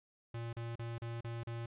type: tone bursts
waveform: square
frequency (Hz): 116.6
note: A#2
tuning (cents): +1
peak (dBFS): -40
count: 6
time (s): 0.34-1.66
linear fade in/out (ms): 5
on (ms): 190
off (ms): 36
effects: resampled to 8000 Hz